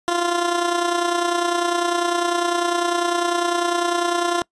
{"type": "tone with amplitude modulation", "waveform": "15% pulse", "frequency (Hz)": 347, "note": "F4", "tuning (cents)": -11, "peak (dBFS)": -10, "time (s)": [0.08, 4.42], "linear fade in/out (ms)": 0, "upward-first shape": "sine", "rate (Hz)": 30, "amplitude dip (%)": 55, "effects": ["noise-tail reverb RT60 0.1 s tail -24 dB re dry", "resampled to 22050 Hz"]}